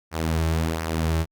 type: tone with flanger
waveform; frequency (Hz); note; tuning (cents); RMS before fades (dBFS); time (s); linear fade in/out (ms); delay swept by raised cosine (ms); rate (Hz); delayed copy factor
sawtooth; 80.9; E2; -32; -24; 0.11-1.26; 50; 0.26 to 4.16; 1.4; -0.55
effects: Opus 48 kbps